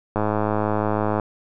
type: click train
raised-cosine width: 1 ms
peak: -8 dBFS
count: 111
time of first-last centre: 0.16-1.198 s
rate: 106 Hz
effects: none